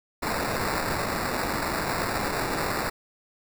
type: noise with sample-and-hold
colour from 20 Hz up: blue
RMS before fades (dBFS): -28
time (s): 0.22-2.9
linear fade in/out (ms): 10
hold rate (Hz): 3150
effects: none